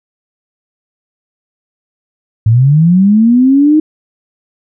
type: linear sweep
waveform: sine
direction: up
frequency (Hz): 105.4 to 313.7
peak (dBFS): -4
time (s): 2.46-3.8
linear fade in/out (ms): 5
effects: none